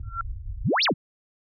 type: low-pass noise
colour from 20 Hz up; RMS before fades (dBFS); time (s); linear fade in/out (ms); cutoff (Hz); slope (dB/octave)
pink; -34; 0-0.64; 2; 110; 96
type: tone with exponential growth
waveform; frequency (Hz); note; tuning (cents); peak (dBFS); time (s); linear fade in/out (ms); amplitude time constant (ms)
sine; 1362; F6; -44; -22; 0.03-0.21; 2; 38
type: exponential two-way sweep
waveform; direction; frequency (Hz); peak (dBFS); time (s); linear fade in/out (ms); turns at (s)
sine; up then down; 77.2 to 5800 to 105.6; -19; 0.64-0.94; 20; 0.84
effects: none